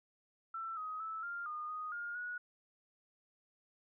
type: tone with pitch steps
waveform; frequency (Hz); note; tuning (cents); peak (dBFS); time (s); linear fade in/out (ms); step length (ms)
sine; 1336 / 1259 / 1311 / 1397 / 1222 / 1243 / 1417 / 1459; E6 / D#6 / E6 / F6 / D#6 / D#6 / F6 / F#6; +23 / +20 / -10 / 0 / -32 / -2 / +25 / -25; -39; 0.54-2.38; 5; 230
effects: none